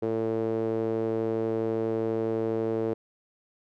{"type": "tone with band-pass filter", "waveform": "sawtooth", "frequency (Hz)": 112.2, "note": "A2", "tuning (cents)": 34, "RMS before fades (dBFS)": -28, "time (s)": [0.02, 2.94], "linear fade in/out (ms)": 10, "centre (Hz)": 420, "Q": 3.7, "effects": []}